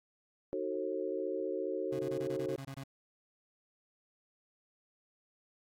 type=chord; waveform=sine; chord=D# diminished seventh; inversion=none; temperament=just; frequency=311.1 / 373.4 / 448 / 537.6 Hz; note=D#4 / F#4 / A4 / C5; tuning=0 / +16 / +31 / +47 cents; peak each=-41 / -37 / -39 / -39 dBFS; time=0.53-2.56 s; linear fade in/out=0 ms
type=tone bursts; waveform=30% pulse; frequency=135.9 Hz; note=C#3; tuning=34 cents flat; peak=-39 dBFS; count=10; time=1.92-2.837 s; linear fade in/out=5 ms; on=71 ms; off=23 ms
effects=AAC 48 kbps